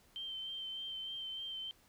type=tone with vibrato; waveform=sine; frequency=3119 Hz; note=G7; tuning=9 cents flat; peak=-40 dBFS; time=0.16-1.71 s; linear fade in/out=0 ms; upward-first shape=sine; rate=3.3 Hz; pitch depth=20 cents each way; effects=pink hiss -67 dBFS RMS until 1.88 s